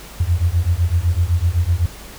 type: beating tone pair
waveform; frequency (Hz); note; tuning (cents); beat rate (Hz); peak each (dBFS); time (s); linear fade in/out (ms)
sine; 82.6 / 90.5; E2 / F#2; +4 / -38; 7.9; -17; 0.2-1.86; 5
effects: added 50 Hz sine -39 dBFS peak until 2.18 s + pink hiss -38 dBFS RMS until 2.18 s